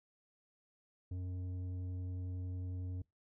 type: tone with tanh clipping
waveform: sine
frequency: 91.1 Hz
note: F#2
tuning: 26 cents flat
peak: -40 dBFS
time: 1.11-3.02 s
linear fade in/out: 5 ms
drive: 9 dB
effects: noise-tail reverb RT60 0.2 s tail -23 dB re dry